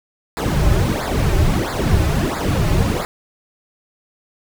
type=noise with flanger; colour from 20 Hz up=brown; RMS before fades=-17 dBFS; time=0.37-3.05 s; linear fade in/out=0 ms; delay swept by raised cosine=0.33 to 4.33 ms; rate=1.5 Hz; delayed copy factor=-0.9; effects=none